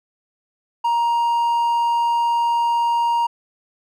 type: tone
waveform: triangle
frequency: 939 Hz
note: A#5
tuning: 12 cents sharp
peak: -14 dBFS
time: 0.84-3.27 s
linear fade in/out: 10 ms
effects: none